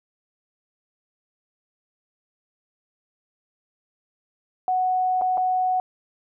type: tone with dropouts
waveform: sine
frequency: 740 Hz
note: F#5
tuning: in tune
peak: -19 dBFS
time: 4.68-5.8 s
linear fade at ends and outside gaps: 1 ms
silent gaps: 5.213-5.219 / 5.373-5.378 s
effects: none